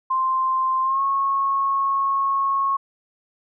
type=tone with pitch glide; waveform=sine; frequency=1046.5 to 1095.4 Hz; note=C6 to C#6; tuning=0 to -21 cents; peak=-18 dBFS; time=0.1-2.77 s; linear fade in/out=10 ms; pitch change=+79 cents; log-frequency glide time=0.83-1.02 s; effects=none